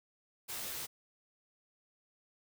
white noise with comb filter, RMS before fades -41 dBFS, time 0.48-0.87 s, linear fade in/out 20 ms, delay 15 ms, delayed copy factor +0.85, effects none

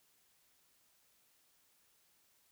silence, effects white hiss -72 dBFS RMS until 2.51 s

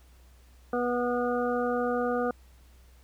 harmonic tone with a mistuned harmonic, 244.3 Hz, B3, 19 cents flat, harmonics 1 / 2 / 3 / 5 / 6, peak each -31 / -28 / -33 / -35 / -38 dBFS, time 0.73-2.31 s, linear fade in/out 2 ms, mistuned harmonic 6, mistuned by -19 cents, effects added 62 Hz sine -53 dBFS peak until 3.03 s + pink hiss -63 dBFS RMS until 3.03 s

